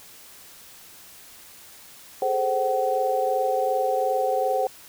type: tone cluster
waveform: sine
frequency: 413.5 / 436.2 / 523 / 757 Hz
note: G#4 / A4 / C5 / F#5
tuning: -8 / -15 / -1 / +39 cents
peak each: -31 / -30 / -24 / -24 dBFS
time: 2.22-4.67 s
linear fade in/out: 2 ms
effects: white hiss -47 dBFS RMS until 4.88 s